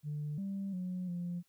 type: tone with pitch steps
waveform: sine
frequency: 148.7 / 196.2 / 182.1 / 174.9 Hz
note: D3 / G3 / F#3 / F3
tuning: +22 / +2 / -27 / +3 cents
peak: -34 dBFS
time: 0.03-1.43 s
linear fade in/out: 50 ms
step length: 350 ms
effects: tanh soft clip ceiling -32 dBFS + white hiss -75 dBFS RMS until 1.48 s